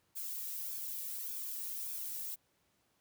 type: noise with flanger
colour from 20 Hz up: violet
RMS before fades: -41 dBFS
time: 0.15-2.36 s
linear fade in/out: 20 ms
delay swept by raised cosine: 1 to 1.96 ms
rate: 1.7 Hz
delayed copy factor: -0.6
effects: pink hiss -75 dBFS RMS until 3 s + high-pass 80 Hz 12 dB/octave